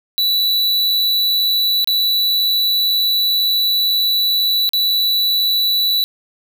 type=tone with dropouts; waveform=square; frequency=3951 Hz; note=B7; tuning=in tune; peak=-14 dBFS; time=0.18-6.04 s; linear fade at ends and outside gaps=0 ms; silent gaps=1.844-1.874 / 4.691-4.734 s; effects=none